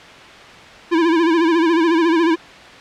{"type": "tone with vibrato", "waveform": "square", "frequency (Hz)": 331.4, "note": "E4", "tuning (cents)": 9, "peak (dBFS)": -13, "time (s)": [0.91, 2.36], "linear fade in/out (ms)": 20, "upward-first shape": "sine", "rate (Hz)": 14, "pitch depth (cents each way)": 85, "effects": ["white hiss -38 dBFS RMS until 2.8 s", "low-pass 3000 Hz 12 dB/octave"]}